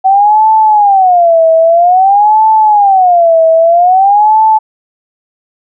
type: tone with vibrato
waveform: sine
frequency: 754 Hz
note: F#5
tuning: 32 cents sharp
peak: -3 dBFS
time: 0.04-4.59 s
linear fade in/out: 20 ms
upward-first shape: sine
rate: 0.51 Hz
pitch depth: 260 cents each way
effects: none